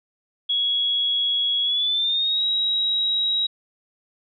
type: tone with pitch glide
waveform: sine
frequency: 3339 to 3836 Hz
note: G#7 to A#7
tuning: +9 to +49 cents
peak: -19 dBFS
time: 0.49-3.47 s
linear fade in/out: 10 ms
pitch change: +240 cents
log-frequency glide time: 1.63-2.43 s
effects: none